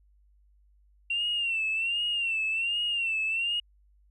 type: tone with vibrato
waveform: sine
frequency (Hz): 2737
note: F7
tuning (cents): -36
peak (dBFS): -25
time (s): 1.1-3.6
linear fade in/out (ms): 5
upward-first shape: sine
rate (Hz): 1.3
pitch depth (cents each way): 86
effects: tanh soft clip ceiling -21 dBFS + added 50 Hz sine -59 dBFS peak until 4.1 s